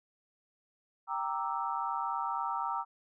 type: chord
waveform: sine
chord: E half-diminished seventh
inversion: first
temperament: equal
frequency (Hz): 784 / 932.3 / 1174.7 / 1318.5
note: G5 / Bb5 / D6 / E6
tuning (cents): 0 / 0 / 0 / 0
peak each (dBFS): -38 / -35 / -38 / -37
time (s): 1.07-2.85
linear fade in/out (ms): 50
effects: none